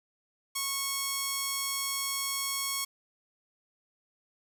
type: tone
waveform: 5% pulse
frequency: 1100 Hz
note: C#6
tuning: 14 cents flat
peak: -18 dBFS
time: 0.55-2.85 s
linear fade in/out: 10 ms
effects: none